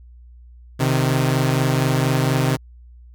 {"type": "tone pair together", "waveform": "sawtooth", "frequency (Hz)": [130.2, 154.4], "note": ["C3", "D#3"], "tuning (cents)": [-8, -13], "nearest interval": "minor third", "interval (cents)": 295, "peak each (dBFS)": [-14, -17], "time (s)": [0.79, 2.57], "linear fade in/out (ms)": 20, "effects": ["added 60 Hz sine -41 dBFS peak until 3.14 s"]}